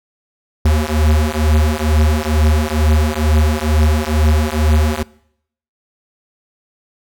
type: beating tone pair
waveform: square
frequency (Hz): 75.6 / 77.8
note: D#2 / D#2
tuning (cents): -49 / 0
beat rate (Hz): 2.2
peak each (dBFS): -15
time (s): 0.65-5.03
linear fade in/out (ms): 5
effects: noise-tail reverb RT60 0.7 s tail -22 dB re dry